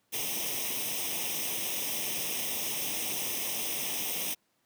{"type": "noise with comb filter", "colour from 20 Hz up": "white", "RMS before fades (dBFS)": -33, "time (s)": [0.12, 4.35], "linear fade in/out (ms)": 20, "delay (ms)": 0.34, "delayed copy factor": 0.8, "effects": ["pink hiss -73 dBFS RMS until 4.65 s", "high-pass 150 Hz 12 dB/octave"]}